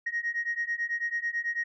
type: beating tone pair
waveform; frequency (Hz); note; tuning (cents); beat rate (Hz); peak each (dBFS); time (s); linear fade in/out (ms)
sine; 1872 / 1881.1; A#6 / A#6; +7 / +15; 9.1; -31 / -30; 0.06-1.64; 10
effects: tanh soft clip ceiling -22 dBFS